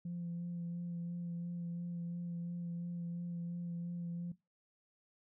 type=tone with vibrato; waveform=sine; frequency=172.4 Hz; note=F3; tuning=22 cents flat; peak=-37 dBFS; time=0.05-4.32 s; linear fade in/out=5 ms; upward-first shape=sine; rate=2.9 Hz; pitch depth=17 cents each way; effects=noise-tail reverb RT60 0.2 s tail -18 dB re dry + tanh soft clip ceiling -35 dBFS